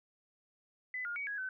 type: tone with pitch steps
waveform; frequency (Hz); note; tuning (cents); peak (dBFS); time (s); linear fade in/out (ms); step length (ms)
sine; 2007 / 1419 / 2257 / 1660 / 1522; B6 / F6 / C#7 / G#6 / F#6; +27 / +27 / +31 / -1 / +48; -36; 0.94-1.49; 2; 110
effects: none